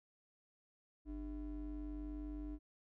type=ring-modulated tone; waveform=triangle; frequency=174.6 Hz; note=F3; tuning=in tune; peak=-37 dBFS; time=1.05-2.59 s; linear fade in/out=50 ms; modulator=125 Hz; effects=none